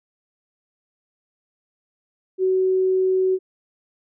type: tone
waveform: sine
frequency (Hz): 375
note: F#4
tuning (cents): +23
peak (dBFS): -16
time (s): 2.38-3.39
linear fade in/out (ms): 50
effects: none